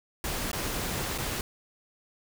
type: noise with dropouts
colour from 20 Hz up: pink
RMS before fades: -32 dBFS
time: 0.24-1.41 s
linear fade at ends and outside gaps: 1 ms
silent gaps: 0.516-0.531 / 1.179-1.184 s
effects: none

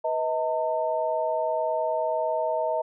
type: tone cluster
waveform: sine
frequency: 492.2 / 634 / 905 Hz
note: B4 / D#5 / A5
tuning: -6 / +32 / +48 cents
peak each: -32 / -25 / -29 dBFS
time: 0.04-2.82 s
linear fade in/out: 10 ms
effects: none

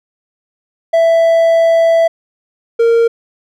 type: tone pair in turn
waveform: triangle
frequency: 662 / 462.6 Hz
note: E5 / A#4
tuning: +7 / -13 cents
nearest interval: tritone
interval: 620 cents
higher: first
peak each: -5 dBFS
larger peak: neither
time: 0.93-2.08 / 2.79-3.08 s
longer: first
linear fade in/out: 10 ms
effects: none

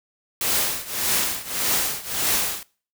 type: noise with tremolo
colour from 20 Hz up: white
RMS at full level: -20 dBFS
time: 0.41-2.63 s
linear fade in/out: 2 ms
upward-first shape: triangle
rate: 1.7 Hz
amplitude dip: 90%
effects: noise-tail reverb RT60 0.4 s tail -22 dB re dry

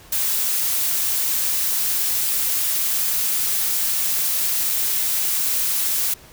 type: noise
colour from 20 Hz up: blue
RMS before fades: -21 dBFS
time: 0.12-6.14 s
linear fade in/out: 5 ms
effects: pink hiss -46 dBFS RMS until 6.32 s

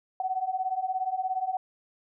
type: beating tone pair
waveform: sine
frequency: 740 / 757 Hz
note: F#5 / F#5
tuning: 0 / +39 cents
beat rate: 17 Hz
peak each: -31 / -29 dBFS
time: 0.2-1.57 s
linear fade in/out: 2 ms
effects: none

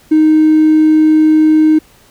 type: tone with hard clipping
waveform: triangle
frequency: 311.1 Hz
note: D#4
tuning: in tune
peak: -5 dBFS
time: 0.11-1.79 s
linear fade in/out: 10 ms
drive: 3 dB
effects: pink hiss -46 dBFS RMS until 2.1 s

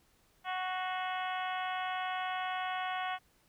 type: harmonic tone with a mistuned harmonic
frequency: 370 Hz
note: F#4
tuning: in tune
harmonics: 2 / 3 / 4 / 5 / 6 / 7 / 8 / 9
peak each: -36 / -40 / -42 / -44 / -46 / -47 / -48 / -49 dBFS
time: 0.44-3.19 s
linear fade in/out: 50 ms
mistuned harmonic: 6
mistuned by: -40 cents
effects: pink hiss -69 dBFS RMS until 3.48 s

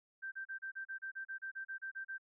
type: tone bursts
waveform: sine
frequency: 1566 Hz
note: G6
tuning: 2 cents flat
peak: -40 dBFS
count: 15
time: 0.22-2.182 s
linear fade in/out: 20 ms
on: 100 ms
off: 33 ms
effects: none

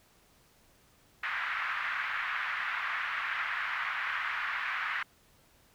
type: band-pass noise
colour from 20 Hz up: white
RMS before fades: -34 dBFS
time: 1.23-5.03 s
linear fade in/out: 5 ms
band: 1200 to 2000 Hz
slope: 24 dB/octave
effects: pink hiss -64 dBFS RMS until 5.74 s

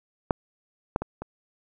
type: clicks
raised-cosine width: 1 ms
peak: -7 / -9 / -16 / -20 dBFS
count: 4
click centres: 0.308 / 0.961 / 1.02 / 1.22 s
effects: none

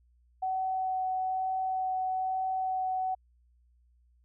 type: tone with vibrato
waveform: sine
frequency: 752 Hz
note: F#5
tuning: 28 cents sharp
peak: -28 dBFS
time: 0.42-3.15 s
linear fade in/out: 10 ms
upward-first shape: sine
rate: 1.1 Hz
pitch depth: 8 cents each way
effects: added 60 Hz sine -62 dBFS peak until 4.24 s

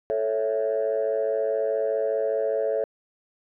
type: chord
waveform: sine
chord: A major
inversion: none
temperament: equal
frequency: 440 / 554.4 / 659.3 Hz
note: A4 / C#5 / E5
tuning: 0 / 0 / 0 cents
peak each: -25 / -25 / -27 dBFS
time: 0.1-2.84 s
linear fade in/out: 0 ms
effects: tanh soft clip ceiling -16 dBFS

